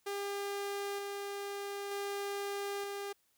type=tone with tremolo; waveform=sawtooth; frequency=401.6 Hz; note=G4; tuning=42 cents sharp; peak=-32 dBFS; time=0.06-3.13 s; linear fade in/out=10 ms; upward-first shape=square; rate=0.54 Hz; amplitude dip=25%; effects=white hiss -74 dBFS RMS until 3.37 s